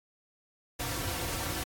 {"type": "noise with comb filter", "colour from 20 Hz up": "pink", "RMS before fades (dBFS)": -34, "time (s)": [0.79, 1.64], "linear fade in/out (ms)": 10, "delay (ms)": 4.8, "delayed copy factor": -0.75, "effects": ["AAC 64 kbps"]}